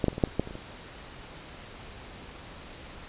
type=clicks; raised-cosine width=2 ms; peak=-10 / -10 / -29 / -20 / -7 / -30 / -11 / -26 / -27 / -26 dBFS; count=10; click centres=0.042 / 0.083 / 0.13 / 0.181 / 0.238 / 0.274 / 0.396 / 0.474 / 0.509 / 0.554 s; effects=pink hiss -45 dBFS RMS until 3.08 s + resampled to 8000 Hz

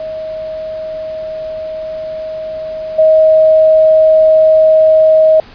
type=tone with level steps; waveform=sine; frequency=631 Hz; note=D#5; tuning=24 cents sharp; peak=-19 / -4 dBFS; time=0-5.4 s; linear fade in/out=2 ms; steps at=2.98 s; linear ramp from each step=10 ms; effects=pink hiss -38 dBFS RMS until 5.54 s + resampled to 11025 Hz

